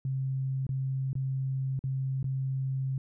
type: tone with dropouts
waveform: sine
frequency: 133.2 Hz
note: C3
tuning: 31 cents sharp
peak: -28 dBFS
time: 0.05-2.98 s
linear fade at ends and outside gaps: 2 ms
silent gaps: 0.667-0.691 / 1.131-1.153 / 1.792-1.839 / 2.229-2.242 s
effects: none